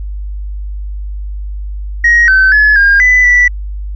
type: tone with pitch steps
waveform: sine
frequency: 1886 / 1534 / 1708 / 1615 / 1997 / 1965 Hz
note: A#6 / G6 / G#6 / G#6 / B6 / B6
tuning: +20 / -38 / +48 / -49 / +19 / -9 cents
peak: -3 dBFS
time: 2.04-3.48 s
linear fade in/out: 5 ms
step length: 240 ms
effects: tanh soft clip ceiling -1 dBFS + added 50 Hz sine -18 dBFS peak until 3.95 s